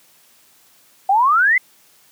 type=exponential sweep; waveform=sine; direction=up; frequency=749 to 2093 Hz; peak=-11 dBFS; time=1.09-1.58 s; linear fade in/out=5 ms; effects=white hiss -53 dBFS RMS until 2.11 s + high-pass 100 Hz 12 dB/octave